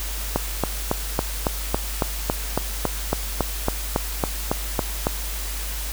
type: click train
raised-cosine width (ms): 1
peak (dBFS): -5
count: 18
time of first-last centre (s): 0.36-5.069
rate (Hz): 3.61
effects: added 50 Hz sine -28 dBFS peak until 5.92 s + white hiss -32 dBFS RMS until 5.92 s